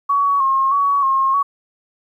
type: tone with vibrato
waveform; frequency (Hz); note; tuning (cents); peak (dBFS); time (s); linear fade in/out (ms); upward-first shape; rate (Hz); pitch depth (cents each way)
sine; 1100; C#6; -14; -13; 0.09-1.43; 10; square; 1.6; 40
effects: 9-bit